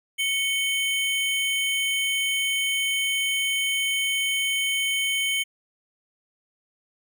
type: tone pair together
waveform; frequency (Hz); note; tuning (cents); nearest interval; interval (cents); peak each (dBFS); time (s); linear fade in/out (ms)
square; 2217 / 3080; C#7 / G7; 0 / -31; tritone; 569; -26; 0.18-5.44; 20
effects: none